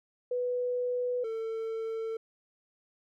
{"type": "tone pair in turn", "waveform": ["sine", "triangle"], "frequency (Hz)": [493.9, 448.1], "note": ["B4", "A4"], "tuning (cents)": [0, 32], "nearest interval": "major second", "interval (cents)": 168, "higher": "first", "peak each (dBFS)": [-28, -30], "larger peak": "first", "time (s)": [[0.31, 1.24], [1.24, 2.17]], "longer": "neither", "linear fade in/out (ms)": 5, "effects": []}